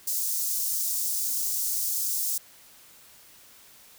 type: high-pass noise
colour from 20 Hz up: white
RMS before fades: -28 dBFS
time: 0.07-2.38 s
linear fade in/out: 5 ms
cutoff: 5500 Hz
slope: 24 dB/octave
effects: white hiss -53 dBFS RMS until 3.98 s